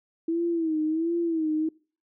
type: tone with vibrato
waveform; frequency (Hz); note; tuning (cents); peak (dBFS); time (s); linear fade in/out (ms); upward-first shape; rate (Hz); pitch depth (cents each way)
sine; 324.9; E4; -25; -23; 0.28-1.69; 5; sine; 1.4; 89
effects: noise-tail reverb RT60 0.4 s tail -24 dB re dry